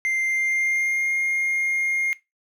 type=tone with pitch glide; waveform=triangle; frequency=2093 to 2128 Hz; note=C7 to C7; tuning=0 to +29 cents; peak=-19 dBFS; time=0.05-2.13 s; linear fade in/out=0 ms; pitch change=+29 cents; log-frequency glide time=0.24-1.14 s; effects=noise-tail reverb RT60 0.2 s tail -18 dB re dry